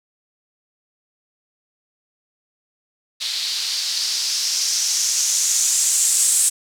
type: noise with low-pass filter sweep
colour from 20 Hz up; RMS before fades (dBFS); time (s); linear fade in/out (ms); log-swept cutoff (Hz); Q
violet; -20; 3.2-6.5; 20; 4000 to 8300; 3.3
effects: none